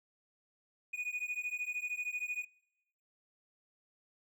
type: beating tone pair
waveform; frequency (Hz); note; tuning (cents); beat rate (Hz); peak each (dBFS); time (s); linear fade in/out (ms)
triangle; 2463 / 2476; D#7 / D#7; -18 / -9; 13; -37 / -38; 0.93-2.45; 10
effects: noise-tail reverb RT60 1.0 s tail -25 dB re dry